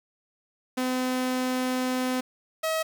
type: tone pair in turn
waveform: sawtooth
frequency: 254.9 / 639.3 Hz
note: C4 / D#5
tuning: -45 / +47 cents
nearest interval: octave + major third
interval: 1592 cents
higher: second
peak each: -21 dBFS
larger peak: neither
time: 0.77-2.21 / 2.63-2.83 s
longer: first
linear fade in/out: 10 ms
effects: 8-bit